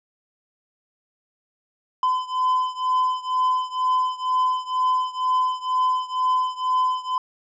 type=beating tone pair; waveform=triangle; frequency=1017 / 1019.1 Hz; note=C6 / C6; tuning=-50 / -46 cents; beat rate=2.1 Hz; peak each=-20 / -22 dBFS; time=2.03-7.18 s; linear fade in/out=2 ms; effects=resampled to 16000 Hz